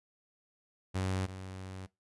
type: tone pair in turn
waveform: sawtooth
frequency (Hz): 94.2 / 94.2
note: F#2 / F#2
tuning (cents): +32 / +32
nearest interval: unison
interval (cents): 0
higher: neither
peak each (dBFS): -27 / -38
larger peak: first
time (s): 0.94-1.27 / 1.27-1.87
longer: second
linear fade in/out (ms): 20
effects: noise-tail reverb RT60 0.2 s tail -20 dB re dry + resampled to 24000 Hz